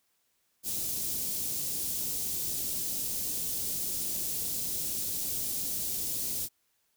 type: band-stop noise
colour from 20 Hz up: white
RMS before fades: -33 dBFS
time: 0.63-6.49 s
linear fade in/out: 50 ms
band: 360 to 5400 Hz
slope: 12 dB/octave
effects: white hiss -74 dBFS RMS until 6.96 s